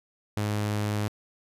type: tone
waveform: sawtooth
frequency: 104.7 Hz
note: G#2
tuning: 15 cents sharp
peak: -22 dBFS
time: 0.37-1.08 s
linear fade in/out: 0 ms
effects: resampled to 32000 Hz